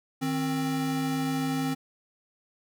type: tone pair together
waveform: square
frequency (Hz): 156.04 / 264.4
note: D#3 / C4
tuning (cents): +5 / +18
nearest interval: major sixth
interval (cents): 913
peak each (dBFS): -33 / -28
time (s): 0.21-1.75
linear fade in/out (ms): 20
effects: none